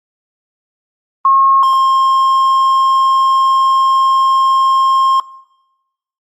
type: tone pair in turn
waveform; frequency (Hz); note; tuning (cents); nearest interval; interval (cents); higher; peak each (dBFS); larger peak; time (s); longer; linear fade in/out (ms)
sine / triangle; 1081 / 1065.5; C#6 / C6; -44 / +31; unison; 25; first; -6; neither; 1.25-1.63 / 1.63-5.2; second; 2
effects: noise-tail reverb RT60 1.0 s tail -22 dB re dry + Opus 24 kbps